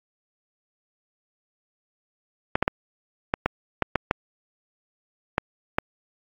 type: clicks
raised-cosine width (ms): 0.5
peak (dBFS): -5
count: 10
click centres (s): 2.555 / 2.626 / 2.679 / 3.339 / 3.46 / 3.823 / 3.957 / 4.111 / 5.381 / 5.785
effects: AAC 64 kbps